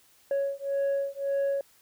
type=beating tone pair; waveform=sine; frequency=554.4 / 556.2 Hz; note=C#5 / C#5; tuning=0 / +6 cents; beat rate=1.8 Hz; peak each=-27 dBFS; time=0.31-1.61 s; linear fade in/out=2 ms; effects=tanh soft clip ceiling -23 dBFS + white hiss -61 dBFS RMS until 1.81 s